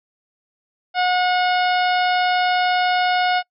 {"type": "harmonic tone", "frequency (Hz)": 726, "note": "F#5", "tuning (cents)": -33, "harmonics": [1, 2, 3, 4, 5, 6, 7], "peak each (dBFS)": [-17, -23, -27, -29, -31, -33, -34], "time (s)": [0.94, 3.43], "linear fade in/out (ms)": 50, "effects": ["noise-tail reverb RT60 0.1 s tail -25 dB re dry"]}